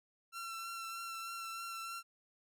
sawtooth tone with vibrato, 1353 Hz, E6, 45 cents sharp, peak -38 dBFS, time 0.32-2.03 s, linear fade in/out 50 ms, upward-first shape triangle, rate 3.2 Hz, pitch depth 20 cents each way, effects none

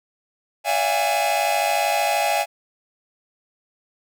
45% pulse tone cluster, 575 / 671 / 724 / 819 / 2561 Hz, D5 / E5 / F#5 / G#5 / D#7, -37 / +31 / -38 / -24 / +49 cents, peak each -28 / -24 / -27 / -22 / -30 dBFS, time 0.64-2.46 s, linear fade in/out 50 ms, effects none

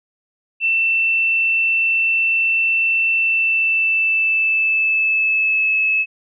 sine tone with pitch glide, 2678 to 2594 Hz, E7 to E7, +27 to -28 cents, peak -14 dBFS, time 0.6-6.06 s, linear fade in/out 50 ms, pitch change -55 cents, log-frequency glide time 3.15-5.77 s, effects none

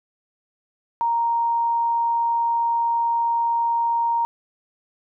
sine tone, 932.3 Hz, A#5, in tune, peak -18 dBFS, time 1.01-4.25 s, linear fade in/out 0 ms, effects none

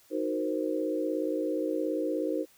sine chord, C half-diminished seventh, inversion first, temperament equal, 311.1 / 370 / 466.2 / 523.3 Hz, Eb4 / Gb4 / Bb4 / C5, 0 / 0 / 0 / 0 cents, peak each -31 / -35 / -34 / -33 dBFS, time 0.1-2.46 s, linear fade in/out 50 ms, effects white hiss -61 dBFS RMS until 2.57 s

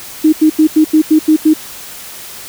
sine tone bursts, 311.1 Hz, D#4, in tune, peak -4 dBFS, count 8, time 0.24-1.538 s, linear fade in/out 10 ms, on 87 ms, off 86 ms, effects white hiss -30 dBFS RMS until 2.48 s

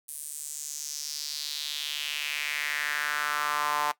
sawtooth tone with high-pass filter sweep, 147.9 Hz, D3, 13 cents sharp, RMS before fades -32 dBFS, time 0.08-3.92 s, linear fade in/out 10 ms, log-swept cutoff 10000 to 920 Hz, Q 3.2, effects noise-tail reverb RT60 0.1 s tail -17 dB re dry

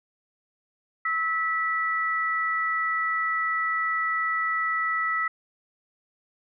sine tone pair together, 1300.8 / 1958 Hz, E6 / B6, -23 / -15 cents, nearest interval perfect fifth, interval 708 cents, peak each -26 dBFS, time 1.05-5.28 s, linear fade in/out 5 ms, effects none

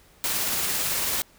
white noise with tremolo, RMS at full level -25 dBFS, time 0.24-1.22 s, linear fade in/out 0 ms, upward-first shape triangle, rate 18 Hz, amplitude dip 25%, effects pink hiss -56 dBFS RMS until 1.38 s

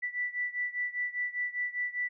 sine beating tone pair, 1968 / 1973 Hz, B6 / B6, -7 / -2 cents, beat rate 5 Hz, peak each -33 / -35 dBFS, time 0.02-2.09 s, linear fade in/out 20 ms, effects none

